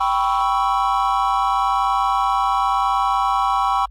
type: chord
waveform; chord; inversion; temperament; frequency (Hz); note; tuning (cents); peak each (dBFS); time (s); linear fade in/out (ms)
triangle; C# half-diminished seventh; second; equal; 784 / 987.8 / 1108.7 / 1318.5; G5 / B5 / C#6 / E6; 0 / 0 / 0 / 0; -19 / -20 / -19 / -23; 0-3.86; 10
effects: added 50 Hz sine -38 dBFS peak until 3.9 s + Opus 24 kbps